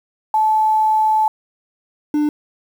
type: tone pair in turn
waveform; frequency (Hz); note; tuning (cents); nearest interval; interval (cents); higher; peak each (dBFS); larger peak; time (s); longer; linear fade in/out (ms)
sine / triangle; 868 / 298; A5 / D4; -24 / +25; octave + perfect fifth; 1851; first; -12; neither; 0.34-1.28 / 2.14-2.29; first; 2
effects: 7-bit